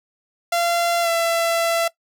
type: tone with pitch glide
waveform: sawtooth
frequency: 686 to 671.1 Hz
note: F5 to E5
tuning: -31 to +31 cents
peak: -14 dBFS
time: 0.52-1.88 s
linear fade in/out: 5 ms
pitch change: -38 cents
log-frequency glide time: 1.02-1.08 s
effects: noise-tail reverb RT60 0.1 s tail -19 dB re dry